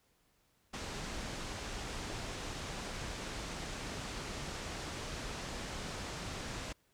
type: low-pass noise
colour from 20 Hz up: pink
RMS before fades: -42 dBFS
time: 0.73-6.73 s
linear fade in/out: 10 ms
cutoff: 7800 Hz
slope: 24 dB/octave
effects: pink hiss -73 dBFS RMS until 6.93 s